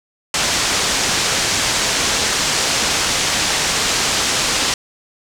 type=low-pass noise; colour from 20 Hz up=white; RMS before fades=-18 dBFS; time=0.34-4.74 s; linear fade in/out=2 ms; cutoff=7300 Hz; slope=24 dB/octave; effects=none